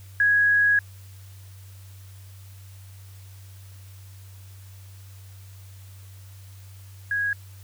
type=tone pair in turn; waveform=sine; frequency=1661.2 / 1652.1 Hz; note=G#6 / G#6; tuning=0 / -10 cents; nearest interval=unison; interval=10 cents; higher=first; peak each=-16 / -22 dBFS; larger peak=first; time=0.2-0.79 / 7.11-7.33 s; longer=first; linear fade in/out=2 ms; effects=added 96 Hz sine -42 dBFS peak until 7.63 s + white hiss -54 dBFS RMS until 7.63 s